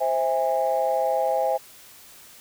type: chord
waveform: sine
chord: C augmented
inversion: none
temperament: just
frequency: 523.3 / 654.1 / 817.6 Hz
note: C5 / E5 / G#5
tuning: 0 / -14 / -27 cents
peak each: -24 dBFS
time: 0-1.58 s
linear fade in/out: 20 ms
effects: tanh soft clip ceiling -12 dBFS + white hiss -48 dBFS RMS until 2.4 s

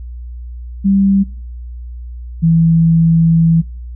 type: tone pair in turn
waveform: sine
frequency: 196 / 164.82 Hz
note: G3 / E3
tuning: 0 / 0 cents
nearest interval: minor third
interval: 300 cents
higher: first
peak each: -8 / -7 dBFS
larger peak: second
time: 0.84-1.24 / 2.42-3.62 s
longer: second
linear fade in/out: 20 ms
effects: noise-tail reverb RT60 0.5 s tail -25 dB re dry + added 60 Hz sine -25 dBFS peak until 3.95 s

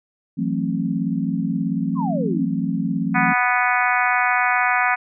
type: chord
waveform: sine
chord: F# half-diminished seventh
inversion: third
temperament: just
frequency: 166.5 / 185 / 222 / 266.4 Hz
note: E3 / F#3 / A3 / C4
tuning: +18 / 0 / +16 / +31 cents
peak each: -25 dBFS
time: 0.37-3.34 s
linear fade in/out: 20 ms
type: exponential sweep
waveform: sine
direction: down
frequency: 1134 to 207.7 Hz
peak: -24 dBFS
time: 1.95-2.5 s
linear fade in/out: 50 ms
type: harmonic tone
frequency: 246.9 Hz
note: B3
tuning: in tune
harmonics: 3 / 4 / 5 / 6 / 7 / 8 / 9 / 10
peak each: -22 / -24 / -24 / -23 / -25 / -26 / -25 / -29 dBFS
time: 3.14-4.96 s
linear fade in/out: 20 ms
effects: none

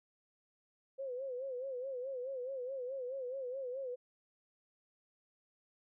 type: tone with vibrato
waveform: sine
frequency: 518 Hz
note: C5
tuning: 17 cents flat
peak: -38 dBFS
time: 0.98-3.96 s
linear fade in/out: 20 ms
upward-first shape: sine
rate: 4.7 Hz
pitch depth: 100 cents each way
effects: none

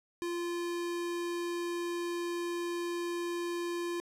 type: tone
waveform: square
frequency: 346.1 Hz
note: F4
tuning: 16 cents flat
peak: -34 dBFS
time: 0.22-4 s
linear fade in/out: 0 ms
effects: low-pass 12000 Hz 12 dB/octave + 10-bit

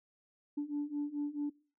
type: beating tone pair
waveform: sine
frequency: 288.9 / 293.5 Hz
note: D4 / D4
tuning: -28 / -1 cents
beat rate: 4.6 Hz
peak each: -37 / -35 dBFS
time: 0.57-1.5 s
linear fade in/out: 10 ms
effects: noise-tail reverb RT60 0.4 s tail -23 dB re dry + tanh soft clip ceiling -29 dBFS

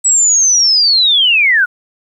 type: linear sweep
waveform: sine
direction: down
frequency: 7902 to 1400 Hz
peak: -7 dBFS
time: 0.04-1.66 s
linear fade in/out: 20 ms
effects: 8-bit

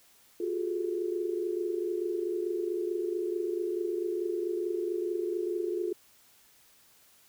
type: tone cluster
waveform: sine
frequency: 353.4 / 378 / 400.3 / 429.3 Hz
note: F4 / F#4 / G4 / A4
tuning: +21 / +37 / +36 / -43 cents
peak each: -31 / -39 / -39 / -35 dBFS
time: 0.4-5.93 s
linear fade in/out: 5 ms
effects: white hiss -61 dBFS RMS until 7.28 s

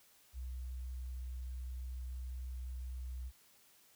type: tone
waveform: sine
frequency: 62.9 Hz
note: B1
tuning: 32 cents sharp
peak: -40 dBFS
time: 0.33-3.32 s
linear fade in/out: 50 ms
effects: white hiss -66 dBFS RMS until 3.95 s

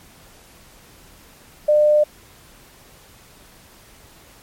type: tone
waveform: sine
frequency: 600 Hz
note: D5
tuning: 37 cents sharp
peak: -11 dBFS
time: 1.68-2.04 s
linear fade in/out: 10 ms
effects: pink hiss -48 dBFS RMS until 4.42 s + MP3 64 kbps

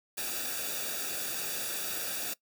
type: noise with comb filter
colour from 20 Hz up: white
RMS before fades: -35 dBFS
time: 0.17-2.34 s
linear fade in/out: 10 ms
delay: 0.96 ms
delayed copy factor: -0.75
effects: noise-tail reverb RT60 0.1 s tail -21 dB re dry

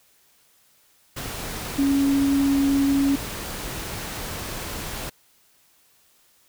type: tone in noise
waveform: sine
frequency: 277.2 Hz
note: C#4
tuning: in tune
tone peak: -17 dBFS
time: 1.78-3.16 s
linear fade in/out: 10 ms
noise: pink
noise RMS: -32 dBFS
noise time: 1.16-5.1 s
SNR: +12 dB
effects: white hiss -60 dBFS RMS until 6.48 s

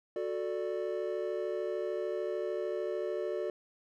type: chord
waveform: triangle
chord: D major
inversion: first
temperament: just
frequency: 367.1 / 440.5 / 587.3 Hz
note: F#4 / A4 / D5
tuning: -14 / +2 / 0 cents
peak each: -34 / -35 / -35 dBFS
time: 0.16-3.5 s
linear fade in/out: 2 ms
effects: none

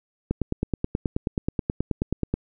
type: click train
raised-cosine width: 3 ms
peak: -10 dBFS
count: 20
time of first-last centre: 0.31-2.34 s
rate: 9.36 Hz
effects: none

